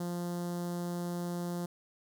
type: tone with notch filter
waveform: sawtooth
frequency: 174.61 Hz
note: F3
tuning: in tune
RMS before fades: -36 dBFS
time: 0-1.66 s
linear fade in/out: 5 ms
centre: 2400 Hz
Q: 0.56
effects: none